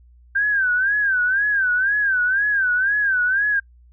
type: tone with vibrato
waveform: sine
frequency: 1572 Hz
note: G6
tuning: 4 cents sharp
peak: -16 dBFS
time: 0.35-3.6 s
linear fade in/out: 10 ms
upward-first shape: sine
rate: 2 Hz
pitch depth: 130 cents each way
effects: noise-tail reverb RT60 0.1 s tail -25 dB re dry + added 60 Hz sine -47 dBFS peak until 3.92 s